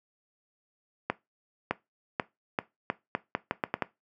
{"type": "accelerating click train", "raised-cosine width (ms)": 0.5, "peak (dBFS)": -11, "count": 11, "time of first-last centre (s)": [1.1, 3.823], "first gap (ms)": 610, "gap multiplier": 0.8, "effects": ["noise-tail reverb RT60 0.2 s tail -18 dB re dry", "high-pass 150 Hz 12 dB/octave"]}